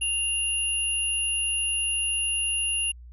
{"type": "tone pair together", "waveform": "sine", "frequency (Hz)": [2794, 10509], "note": ["F7", "E9"], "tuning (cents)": [0, -6], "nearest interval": "octave + major seventh", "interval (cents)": 2294, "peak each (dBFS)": [-26, -27], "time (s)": [0.01, 2.92], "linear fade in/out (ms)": 10, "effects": ["added 60 Hz sine -42 dBFS peak until 3.12 s"]}